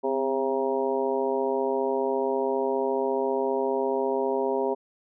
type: harmonic tone with a mistuned harmonic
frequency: 134.7 Hz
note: C#3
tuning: 49 cents flat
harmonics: 2 / 3 / 4 / 5 / 6 / 7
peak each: -33 / -26 / -30 / -32 / -37 / -32 dBFS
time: 0.03-4.75 s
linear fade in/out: 20 ms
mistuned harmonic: 2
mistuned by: -62 cents
effects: none